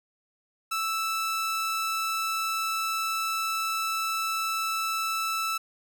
sawtooth tone, 1318.5 Hz, E6, in tune, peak -23 dBFS, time 0.71-5.58 s, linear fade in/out 10 ms, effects none

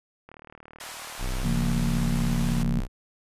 click train, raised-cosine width 0.5 ms, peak -30 dBFS, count 38, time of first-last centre 0.29-1.256 s, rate 38.3 Hz
pink band-pass noise, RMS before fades -40 dBFS, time 0.8-2.63 s, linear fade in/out 5 ms, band 680 to 13000 Hz, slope 24 dB/octave
square tone, 31.72 Hz, B0, 47 cents sharp, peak -27 dBFS, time 1.18-2.88 s, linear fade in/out 50 ms
sine chord, Bb minor, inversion first, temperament equal, 138.59 / 174.61 / 233.1 Hz, Db3 / F3 / Bb3, 0 / 0 / 0 cents, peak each -28 dBFS, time 1.44-2.8 s, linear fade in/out 5 ms
effects resampled to 32000 Hz

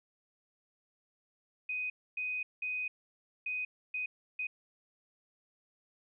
sine tone bursts at uneven times, 2500 Hz, D#7, 8 cents sharp, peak -33 dBFS, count 6, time 1.69-1.9 / 2.17-2.43 / 2.62-2.88 / 3.46-3.65 / 3.94-4.06 / 4.39-4.47 s, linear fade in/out 5 ms, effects none

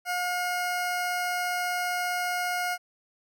20% pulse tone, 717 Hz, F5, 45 cents sharp, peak -22 dBFS, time 0.05-2.78 s, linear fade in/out 50 ms, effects none

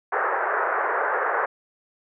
white band-pass noise, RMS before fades -24 dBFS, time 0.12-1.46 s, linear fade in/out 5 ms, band 400 to 1700 Hz, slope 48 dB/octave, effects none

